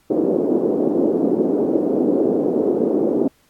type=band-pass noise; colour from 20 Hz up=pink; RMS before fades=-18 dBFS; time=0.1-3.28 s; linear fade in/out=5 ms; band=270 to 460 Hz; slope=24 dB/octave; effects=pink hiss -59 dBFS RMS until 3.49 s + AAC 64 kbps